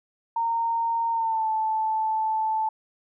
sine tone with pitch glide, 921 to 876.4 Hz, A#5 to A5, -21 to -7 cents, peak -22 dBFS, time 0.36-2.69 s, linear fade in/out 5 ms, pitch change -86 cents, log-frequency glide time 1.11-1.48 s, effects none

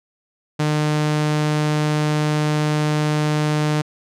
sawtooth tone, 151.3 Hz, D#3, 48 cents flat, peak -13 dBFS, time 0.59-3.82 s, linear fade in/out 10 ms, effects low-pass 8000 Hz 12 dB/octave

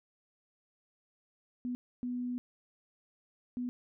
sine tone bursts at uneven times, 246.7 Hz, B3, 2 cents flat, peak -33 dBFS, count 3, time 1.65-1.75 / 2.03-2.38 / 3.57-3.69 s, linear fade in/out 0 ms, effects none

